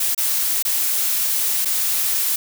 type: noise with dropouts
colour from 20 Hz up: blue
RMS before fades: -20 dBFS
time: 0-2.36 s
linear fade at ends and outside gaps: 5 ms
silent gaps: 0.148-0.177 / 0.626-0.65 / 1.649-1.655 s
effects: none